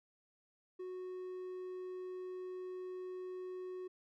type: tone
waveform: triangle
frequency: 367.9 Hz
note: F#4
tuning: 10 cents flat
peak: -40 dBFS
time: 0.79-3.88 s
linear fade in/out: 10 ms
effects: none